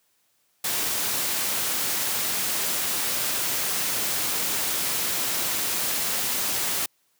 white noise, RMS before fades -26 dBFS, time 0.64-6.86 s, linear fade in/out 5 ms, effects white hiss -68 dBFS RMS until 7.19 s + high-pass 100 Hz 12 dB/octave

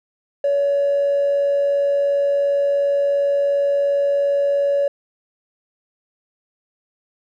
triangle tone with amplitude modulation, 565 Hz, C#5, 33 cents sharp, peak -10 dBFS, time 0.44-4.88 s, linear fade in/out 5 ms, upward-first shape sine, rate 97.2 Hz, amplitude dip 35%, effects tanh soft clip ceiling -12 dBFS

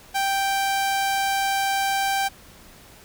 sawtooth tone, 784 Hz, G5, in tune, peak -17 dBFS, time 0.14-2.29 s, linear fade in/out 20 ms, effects pink hiss -48 dBFS RMS until 3.04 s

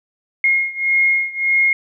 sine beating tone pair, 2147 / 2148.7 Hz, C7 / C7, +44 / +45 cents, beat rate 1.7 Hz, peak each -16 / -18 dBFS, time 0.44-1.73 s, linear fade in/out 2 ms, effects none

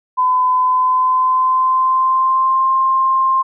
sine tone with pitch glide, 1012 to 1056.2 Hz, B5 to C6, +42 to +16 cents, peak -11 dBFS, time 0.17-3.43 s, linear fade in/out 20 ms, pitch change +74 cents, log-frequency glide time 0.54-2.71 s, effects none

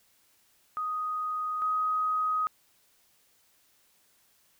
sine tone pair in turn, 1247 / 1256.4 Hz, D#6 / D#6, +3 / +16 cents, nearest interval unison, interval 13 cents, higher second, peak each -29 / -25 dBFS, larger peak second, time 0.77-1.62 / 1.62-2.47 s, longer neither, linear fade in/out 0 ms, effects white hiss -66 dBFS RMS until 4.59 s

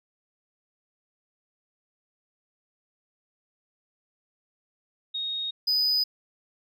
sine / triangle tone pair in turn, 3734 / 4984 Hz, A#7 / D#8, +2 / +2 cents, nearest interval perfect fourth, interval 500 cents, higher second, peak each -28 / -20 dBFS, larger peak second, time 5.14-5.51 / 5.67-6.04 s, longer neither, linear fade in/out 10 ms, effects none

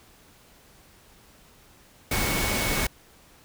sine tone in noise, 2217 Hz, C#7, in tune, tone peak -32 dBFS, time 2.11-2.87 s, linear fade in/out 5 ms, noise pink, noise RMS -26 dBFS, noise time 2.11-2.87 s, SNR -9 dB, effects pink hiss -55 dBFS RMS until 3.44 s

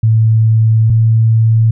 sine tone pair in turn, 111.2 / 112.3 Hz, A2 / A2, +19 / +36 cents, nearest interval unison, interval 17 cents, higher second, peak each -6 dBFS, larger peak neither, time 0.03-0.9 / 0.9-1.71 s, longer first, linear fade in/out 5 ms, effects none

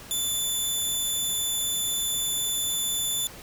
15% pulse tone, 3504 Hz, A7, 8 cents flat, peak -18 dBFS, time 0.11-3.27 s, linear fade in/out 0 ms, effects pink hiss -44 dBFS RMS until 3.42 s

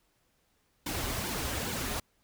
pink noise with flanger, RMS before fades -34 dBFS, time 0.86-2 s, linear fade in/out 5 ms, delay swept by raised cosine 1.5 to 6.3 ms, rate 2.4 Hz, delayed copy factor -0.85, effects pink hiss -72 dBFS RMS until 2.23 s

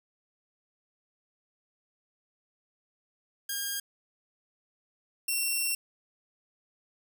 5% pulse tone pair in turn, 1618 / 2721 Hz, G#6 / F7, -46 / -46 cents, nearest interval major sixth, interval 900 cents, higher second, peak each -20 / -18 dBFS, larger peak second, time 3.49-3.8 / 5.28-5.75 s, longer second, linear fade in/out 5 ms, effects none

